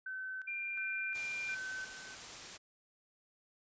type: tone with tremolo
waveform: sine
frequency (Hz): 1528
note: G6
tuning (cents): -45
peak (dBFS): -39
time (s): 0.06-2.15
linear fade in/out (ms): 5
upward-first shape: square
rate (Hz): 1.4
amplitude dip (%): 70
type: tone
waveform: sine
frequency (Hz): 2392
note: D7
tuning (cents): +31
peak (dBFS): -37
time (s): 0.47-1.55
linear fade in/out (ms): 10
type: noise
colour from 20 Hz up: white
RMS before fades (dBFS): -47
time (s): 1.14-2.58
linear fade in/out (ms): 20
effects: resampled to 16000 Hz